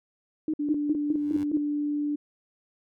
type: tone bursts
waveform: sine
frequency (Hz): 311.1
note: D#4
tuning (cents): 0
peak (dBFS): -24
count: 6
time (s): 0.48-1.572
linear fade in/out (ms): 2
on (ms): 57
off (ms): 150
type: tone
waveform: sine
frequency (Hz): 293.7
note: D4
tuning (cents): 0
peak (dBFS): -25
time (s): 0.59-2.16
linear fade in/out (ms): 10
type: tone with exponential growth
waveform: 15% pulse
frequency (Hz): 93.7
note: F#2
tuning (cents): +22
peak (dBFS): -32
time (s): 0.98-1.44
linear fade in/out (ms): 5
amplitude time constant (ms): 100
effects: none